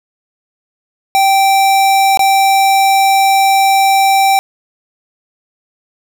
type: tone with dropouts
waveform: square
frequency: 780 Hz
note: G5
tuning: 9 cents flat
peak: -8 dBFS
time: 1.15-4.39 s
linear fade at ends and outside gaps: 0 ms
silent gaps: 2.173-2.193 s
effects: 8-bit